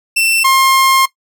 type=tone pair in turn; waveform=sawtooth; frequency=2684 / 1065.1 Hz; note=E7 / C6; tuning=+31 / +30 cents; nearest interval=octave + major third; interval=1601 cents; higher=first; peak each=-7 / -4 dBFS; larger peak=second; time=0.16-0.44 / 0.44-1.06 s; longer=second; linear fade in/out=10 ms; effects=noise-tail reverb RT60 0.1 s tail -18 dB re dry